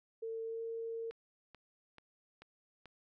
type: tone with pitch glide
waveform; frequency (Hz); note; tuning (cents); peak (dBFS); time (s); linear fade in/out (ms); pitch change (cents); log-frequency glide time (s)
sine; 451 to 456; A4 to A#4; +43 to -38; -38; 0.22-1.11; 10; +19; 0.44-0.62
type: click train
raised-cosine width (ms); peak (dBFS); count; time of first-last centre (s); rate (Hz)
0.3; -37; 5; 1.11-2.857; 2.29
effects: none